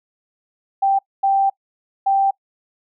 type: tone bursts at uneven times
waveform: sine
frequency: 784 Hz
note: G5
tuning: in tune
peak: -13 dBFS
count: 3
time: 0.82-0.99 / 1.23-1.5 / 2.06-2.31 s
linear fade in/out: 10 ms
effects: noise-tail reverb RT60 0.1 s tail -24 dB re dry